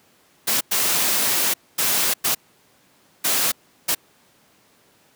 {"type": "noise bursts at uneven times", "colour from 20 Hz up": "white", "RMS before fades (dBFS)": -20, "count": 6, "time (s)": [[0.47, 0.61], [0.71, 1.54], [1.78, 2.14], [2.24, 2.35], [3.24, 3.52], [3.88, 3.95]], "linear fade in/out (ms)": 10, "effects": ["pink hiss -57 dBFS RMS until 5.15 s", "high-pass 150 Hz 12 dB/octave"]}